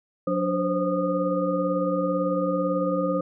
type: tone cluster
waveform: sine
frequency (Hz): 181.4 / 292.7 / 510 / 528 / 1228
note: F#3 / D4 / C5 / C5 / D#6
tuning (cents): -34 / -6 / -44 / +16 / -23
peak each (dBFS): -28 / -28 / -34 / -25 / -31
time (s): 0.27-3.21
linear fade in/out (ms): 5
effects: none